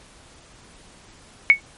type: tone with exponential decay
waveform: sine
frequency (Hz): 2217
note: C#7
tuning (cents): 0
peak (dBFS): -4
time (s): 1.5-1.6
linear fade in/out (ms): 0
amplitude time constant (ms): 20
effects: pink hiss -49 dBFS RMS until 1.77 s + MP3 48 kbps